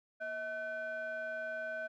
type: ring-modulated tone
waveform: triangle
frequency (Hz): 440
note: A4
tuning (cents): 0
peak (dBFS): -32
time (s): 0.2-1.88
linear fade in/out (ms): 20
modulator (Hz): 1080
effects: none